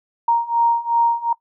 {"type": "beating tone pair", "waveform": "sine", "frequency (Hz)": [932.3, 935], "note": ["A#5", "A#5"], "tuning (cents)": [0, 5], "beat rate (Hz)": 2.7, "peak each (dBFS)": [-19, -17], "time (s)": [0.28, 1.33], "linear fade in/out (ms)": 5, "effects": ["noise-tail reverb RT60 0.1 s tail -20 dB re dry"]}